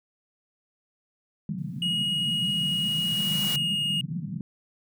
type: band-pass noise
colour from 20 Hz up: white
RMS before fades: -33 dBFS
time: 1.49-4.41 s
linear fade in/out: 2 ms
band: 140 to 200 Hz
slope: 48 dB/octave
type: noise with exponential growth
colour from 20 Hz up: white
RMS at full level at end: -32 dBFS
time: 1.58-3.56 s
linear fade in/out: 2 ms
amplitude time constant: 430 ms
type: tone with pitch glide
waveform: triangle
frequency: 2885 to 2858 Hz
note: F#7 to F7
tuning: -44 to +39 cents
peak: -23 dBFS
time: 1.82-4.01 s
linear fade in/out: 2 ms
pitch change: -17 cents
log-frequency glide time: 3.49-3.65 s
effects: none